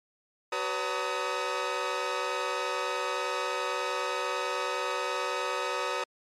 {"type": "tone cluster", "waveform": "sawtooth", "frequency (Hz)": [379.1, 497.6, 567, 912, 1265], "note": ["F#4", "B4", "C#5", "A#5", "D#6"], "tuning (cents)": [42, 13, 39, -38, 28], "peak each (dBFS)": [-34, -31, -32, -32, -30], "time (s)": [0.52, 6.04], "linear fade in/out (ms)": 5, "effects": ["low-pass 6000 Hz 12 dB/octave", "MP3 96 kbps"]}